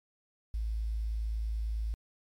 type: tone with quantisation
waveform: sine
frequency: 54.6 Hz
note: A1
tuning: 13 cents flat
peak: -30 dBFS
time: 0.54-1.94 s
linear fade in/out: 0 ms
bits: 10
effects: MP3 64 kbps